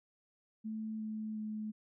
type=tone with pitch steps; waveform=sine; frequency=218.6 / 216.7 / 214.8 Hz; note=A3 / A3 / A3; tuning=-11 / -26 / -41 cents; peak=-37 dBFS; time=0.64-1.72 s; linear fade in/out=20 ms; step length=360 ms; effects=none